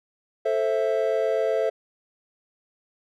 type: chord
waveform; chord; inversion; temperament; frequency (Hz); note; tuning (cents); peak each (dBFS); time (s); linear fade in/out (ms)
triangle; A minor; none; just; 440 / 528 / 660; A4 / C5 / E5; 0 / +16 / +2; -23 / -24 / -23; 0.45-1.7; 10
effects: none